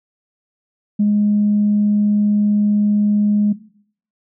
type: tone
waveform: sine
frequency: 207.7 Hz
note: G#3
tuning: in tune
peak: -11 dBFS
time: 0.99-3.53 s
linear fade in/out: 10 ms
effects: noise-tail reverb RT60 0.6 s tail -17 dB re dry + tanh soft clip ceiling -7 dBFS